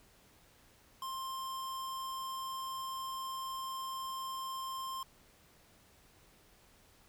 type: tone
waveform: square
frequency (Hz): 1054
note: C6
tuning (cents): +12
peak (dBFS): -39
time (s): 1.02-5.03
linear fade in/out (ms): 2
effects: pink hiss -64 dBFS RMS until 7.08 s